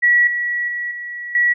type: tone with level steps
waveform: sine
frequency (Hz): 1932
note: B6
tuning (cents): -39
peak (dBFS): -10 / -18 / -21 / -26 / -12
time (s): 0.02-1.54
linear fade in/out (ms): 20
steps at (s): 0.27 / 0.68 / 0.91 / 1.35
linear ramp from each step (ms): 2
effects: none